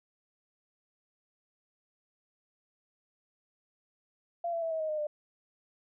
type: tone with pitch steps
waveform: sine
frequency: 686 / 670.7 / 655.8 / 641.2 / 626.9 / 612.9 / 599.3 Hz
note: F5 / E5 / E5 / E5 / D#5 / D#5 / D5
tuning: -31 / +30 / -9 / -48 / +13 / -26 / +35 cents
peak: -30 dBFS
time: 4.44-5.07 s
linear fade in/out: 5 ms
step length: 90 ms
effects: none